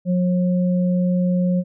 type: tone pair together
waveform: sine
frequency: 180 / 539.4 Hz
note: F#3 / C#5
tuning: -47 / -47 cents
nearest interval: octave + perfect fifth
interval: 1900 cents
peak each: -16 / -26 dBFS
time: 0.05-1.64 s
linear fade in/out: 50 ms
effects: none